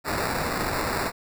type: noise with sample-and-hold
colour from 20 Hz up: blue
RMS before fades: -27 dBFS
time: 0.04-1.12 s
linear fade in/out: 50 ms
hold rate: 3150 Hz
effects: none